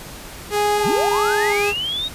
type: tone with vibrato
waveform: sawtooth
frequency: 411.6 Hz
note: G#4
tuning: 16 cents flat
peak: -14 dBFS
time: 0.5-1.74 s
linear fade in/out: 50 ms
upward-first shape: square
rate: 1.5 Hz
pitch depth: 12 cents each way
type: tone with pitch glide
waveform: triangle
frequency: 830.6 to 878.5 Hz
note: G#5 to A5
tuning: 0 to -3 cents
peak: -21 dBFS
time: 0.56-1.53 s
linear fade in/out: 5 ms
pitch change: +97 cents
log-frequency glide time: 0.75-0.89 s
type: linear sweep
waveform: sine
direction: up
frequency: 99 to 3821 Hz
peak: -21 dBFS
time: 0.84-2.09 s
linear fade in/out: 20 ms
effects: pink hiss -36 dBFS RMS until 2.14 s + resampled to 32000 Hz